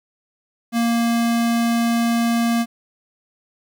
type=tone; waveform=square; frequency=233.1 Hz; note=A#3; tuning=in tune; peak=-17 dBFS; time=0.72-2.66 s; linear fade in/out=50 ms; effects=9-bit